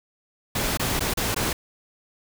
pink noise with dropouts, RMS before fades -25 dBFS, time 0.55-1.53 s, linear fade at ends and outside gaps 5 ms, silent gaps 0.773-0.795 / 0.995-1.005 / 1.138-1.172 / 1.346-1.362 s, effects none

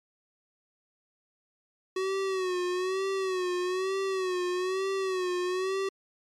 square tone with vibrato, 372.9 Hz, F#4, 14 cents sharp, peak -28 dBFS, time 1.96-5.89 s, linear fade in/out 5 ms, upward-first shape sine, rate 1.1 Hz, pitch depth 70 cents each way, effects low-pass 7000 Hz 12 dB/octave + MP3 96 kbps

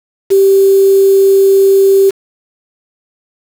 sine tone with quantisation, 390.1 Hz, G4, 8 cents flat, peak -4 dBFS, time 0.3-2.11 s, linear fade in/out 20 ms, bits 4, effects none

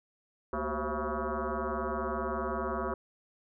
sine tone with frequency modulation, 370 Hz, F#4, in tune, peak -30 dBFS, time 0.53-2.94 s, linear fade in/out 2 ms, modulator 151 Hz, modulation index 6.4, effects none

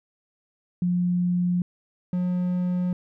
sine / triangle tone pair in turn, 177.6 / 179.66 Hz, F3 / F3, +29 / +49 cents, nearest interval unison, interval 20 cents, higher second, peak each -20 dBFS, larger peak neither, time 0.82-1.62 / 2.13-2.93 s, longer neither, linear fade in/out 2 ms, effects none

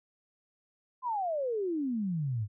sine exponential sweep, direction down, 1046.5 to 98.4 Hz, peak -29 dBFS, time 1.02-2.48 s, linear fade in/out 50 ms, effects none

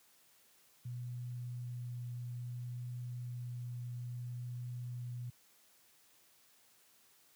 sine tone with vibrato, 122.2 Hz, B2, 18 cents flat, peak -39 dBFS, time 0.85-5.3 s, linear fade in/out 5 ms, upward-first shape triangle, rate 0.59 Hz, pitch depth 8 cents each way, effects white hiss -67 dBFS RMS until 7.35 s + high-pass 80 Hz 12 dB/octave

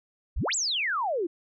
sine exponential two-way sweep, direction up then down, 35.18 to 8000 to 316.9 Hz, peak -25 dBFS, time 0.36-1.27 s, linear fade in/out 10 ms, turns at 0.55 s, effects none

